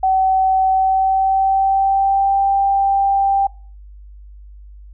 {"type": "tone with pitch glide", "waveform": "sine", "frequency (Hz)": [761, 787.8], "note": ["F#5", "G5"], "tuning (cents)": [48, 8], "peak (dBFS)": -12, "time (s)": [0.03, 3.47], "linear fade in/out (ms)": 5, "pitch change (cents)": 60, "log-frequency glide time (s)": [0.7, 2.39], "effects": ["noise-tail reverb RT60 0.4 s tail -23 dB re dry", "added 50 Hz sine -36 dBFS peak until 4.93 s"]}